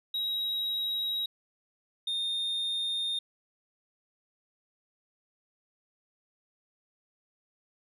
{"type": "tone pair in turn", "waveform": "sine", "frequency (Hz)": [3828, 3656], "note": ["A#7", "A#7"], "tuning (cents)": [45, -34], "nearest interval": "minor second", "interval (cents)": 79, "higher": "first", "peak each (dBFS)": -26, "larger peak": "neither", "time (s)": [[0.14, 1.26], [2.07, 3.19]], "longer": "neither", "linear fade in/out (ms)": 5, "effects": ["tanh soft clip ceiling -28 dBFS"]}